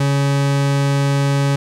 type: tone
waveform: 40% pulse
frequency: 140 Hz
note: C#3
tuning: 18 cents sharp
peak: -13 dBFS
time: 0-1.56 s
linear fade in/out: 5 ms
effects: low-pass 9000 Hz 12 dB/octave + 9-bit